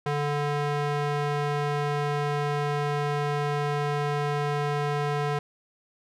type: tone with band-pass filter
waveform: square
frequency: 145.8 Hz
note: D3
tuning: 12 cents flat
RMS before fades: -27 dBFS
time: 0.06-5.39 s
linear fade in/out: 5 ms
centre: 860 Hz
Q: 0.51
effects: none